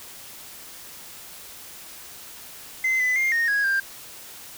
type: tone with pitch steps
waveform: sine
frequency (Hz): 2060 / 2006 / 2114 / 1851 / 1655 / 1589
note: C7 / B6 / C7 / A#6 / G#6 / G6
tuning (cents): -28 / +26 / +17 / -13 / -6 / +23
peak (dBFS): -17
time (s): 2.84-3.8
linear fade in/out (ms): 5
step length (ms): 160
effects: tanh soft clip ceiling -18 dBFS + white hiss -42 dBFS RMS until 4.57 s